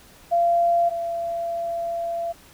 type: tone pair in turn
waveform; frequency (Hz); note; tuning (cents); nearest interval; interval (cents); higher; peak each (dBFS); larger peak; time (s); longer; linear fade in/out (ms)
sine; 687 / 678.7; F5 / F5; -29 / -50; unison; 21; first; -16 / -24; first; 0.31-0.9 / 0.9-2.33; second; 20
effects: pink hiss -50 dBFS RMS until 2.53 s